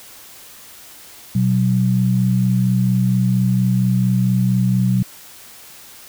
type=tone pair together; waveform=sine; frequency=123.47 / 187.8 Hz; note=B2 / F#3; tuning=0 / +26 cents; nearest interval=perfect fifth; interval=726 cents; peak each=-16 dBFS; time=1.35-5.03 s; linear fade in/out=5 ms; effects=white hiss -41 dBFS RMS until 6.08 s